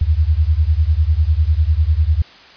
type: beating tone pair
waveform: sine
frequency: 73.42 / 83.42 Hz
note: D2 / E2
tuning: 0 / +21 cents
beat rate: 10 Hz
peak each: -14 / -15 dBFS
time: 0.01-2.22 s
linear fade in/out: 5 ms
effects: white hiss -42 dBFS RMS until 2.56 s + resampled to 11025 Hz